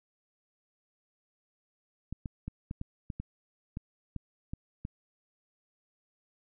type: clicks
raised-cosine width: 5 ms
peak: -24 dBFS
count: 11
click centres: 2.126 / 2.258 / 2.48 / 2.711 / 2.814 / 3.102 / 3.2 / 3.771 / 4.163 / 4.535 / 4.851 s
effects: none